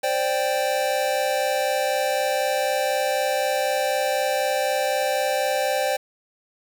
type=chord; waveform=square; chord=C suspended second; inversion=none; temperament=equal; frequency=523.3 / 587.3 / 784 Hz; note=C5 / D5 / G5; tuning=0 / 0 / 0 cents; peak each=-26 dBFS; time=0.03-5.97 s; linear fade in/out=10 ms; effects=7-bit